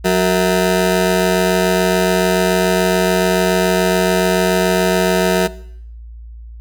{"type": "ring-modulated tone", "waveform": "25% pulse", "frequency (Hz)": 277.2, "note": "C#4", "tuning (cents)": 0, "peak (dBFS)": -5, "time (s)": [0.04, 5.48], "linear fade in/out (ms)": 20, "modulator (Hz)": 95.1, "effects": ["noise-tail reverb RT60 0.7 s tail -19 dB re dry", "added 57 Hz sine -31 dBFS peak until 6.6 s"]}